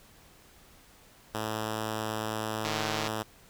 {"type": "tone", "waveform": "5% pulse", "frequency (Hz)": 109.1, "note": "A2", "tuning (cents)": -14, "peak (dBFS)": -20, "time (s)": [1.34, 3.23], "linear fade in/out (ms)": 5}
{"type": "click train", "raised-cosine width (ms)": 0.2, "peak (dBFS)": -16, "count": 66, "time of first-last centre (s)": [2.65, 3.075], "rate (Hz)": 153}
{"effects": ["pink hiss -57 dBFS RMS until 3.49 s"]}